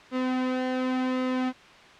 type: tone with flanger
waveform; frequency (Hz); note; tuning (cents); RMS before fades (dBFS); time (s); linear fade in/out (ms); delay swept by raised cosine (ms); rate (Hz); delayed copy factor
sawtooth; 256; C4; -38; -27; 0.11-1.53; 50; 1.2 to 3.1; 0.9; -0.55
effects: white hiss -49 dBFS RMS until 1.99 s + low-pass 3000 Hz 12 dB/octave